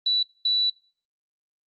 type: tone pair in turn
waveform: sine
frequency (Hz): 3951 / 3951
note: B7 / B7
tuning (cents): 0 / 0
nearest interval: unison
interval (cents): 0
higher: neither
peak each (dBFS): -19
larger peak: neither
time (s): 0.06-0.23 / 0.45-0.7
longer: second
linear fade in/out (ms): 5
effects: noise-tail reverb RT60 0.4 s tail -22 dB re dry + Opus 24 kbps